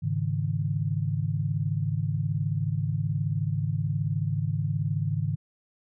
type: chord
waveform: sine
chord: Ab suspended fourth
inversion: none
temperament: equal with one note detuned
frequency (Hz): 103.83 / 138.59 / 157.37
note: Ab2 / Db3 / Eb3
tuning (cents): 0 / 0 / +20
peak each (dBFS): -29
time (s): 0.02-5.36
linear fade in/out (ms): 20
effects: none